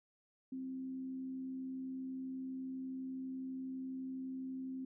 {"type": "tone with frequency modulation", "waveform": "sine", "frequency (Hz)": 261.6, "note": "C4", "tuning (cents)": 0, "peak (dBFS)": -40, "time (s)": [0.52, 4.85], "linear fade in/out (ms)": 5, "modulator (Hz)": 72.1, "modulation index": 0.2, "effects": []}